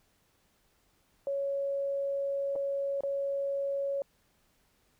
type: tone with dropouts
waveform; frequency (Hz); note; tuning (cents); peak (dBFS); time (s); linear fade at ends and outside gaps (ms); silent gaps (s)
sine; 556; C#5; +5; -29; 1.27-4.02; 1; 2.555-2.56 / 3.007-3.035
effects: pink hiss -70 dBFS RMS until 4.99 s